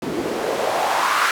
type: noise with band-pass filter sweep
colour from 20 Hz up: white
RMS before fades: -21 dBFS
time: 0.02-1.31 s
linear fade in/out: 2 ms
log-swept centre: 260 to 1400 Hz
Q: 2.6
effects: none